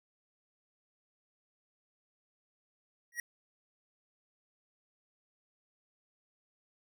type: tone with exponential growth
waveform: square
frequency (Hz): 1903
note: A#6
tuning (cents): +35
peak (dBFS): -31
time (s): 3.12-3.2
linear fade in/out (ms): 2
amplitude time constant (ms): 17
effects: none